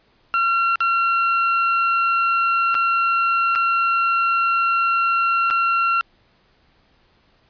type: tone with dropouts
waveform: 35% pulse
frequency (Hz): 1366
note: F6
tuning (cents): -39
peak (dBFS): -14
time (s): 0.34-6.01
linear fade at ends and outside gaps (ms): 0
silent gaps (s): 0.757-0.805 / 2.744-2.751 / 3.552-3.558 / 5.502-5.509
effects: pink hiss -59 dBFS RMS until 7.49 s + resampled to 11025 Hz